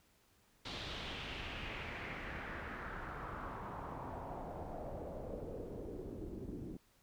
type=noise with low-pass filter sweep; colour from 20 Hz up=pink; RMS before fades=-45 dBFS; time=0.65-6.77 s; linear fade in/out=5 ms; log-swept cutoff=4000 to 290 Hz; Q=2.7; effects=pink hiss -71 dBFS RMS until 7.02 s